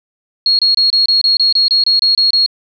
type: tone bursts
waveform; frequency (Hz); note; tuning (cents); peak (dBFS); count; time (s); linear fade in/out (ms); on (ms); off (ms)
sine; 4301; C8; +47; -8; 13; 0.46-2.462; 2; 130; 26
effects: none